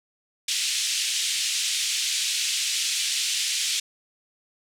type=band-pass noise; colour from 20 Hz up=pink; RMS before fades=-26 dBFS; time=0.48-3.8 s; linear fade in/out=5 ms; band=2700 to 8800 Hz; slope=24 dB/octave; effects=none